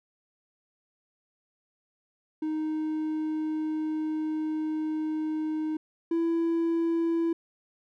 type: tone pair in turn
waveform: triangle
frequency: 311.1 / 332.9 Hz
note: D#4 / E4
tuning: 0 / +17 cents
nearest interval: minor second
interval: 117 cents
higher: second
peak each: -25 / -21 dBFS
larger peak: second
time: 2.42-5.77 / 6.11-7.33 s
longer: first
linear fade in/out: 5 ms
effects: tanh soft clip ceiling -17 dBFS